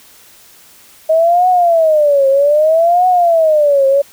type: tone with vibrato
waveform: sine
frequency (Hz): 630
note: D#5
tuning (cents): +21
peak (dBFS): -7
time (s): 1.09-4.02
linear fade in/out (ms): 10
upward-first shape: triangle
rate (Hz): 0.63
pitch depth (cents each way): 280
effects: white hiss -43 dBFS RMS until 4.12 s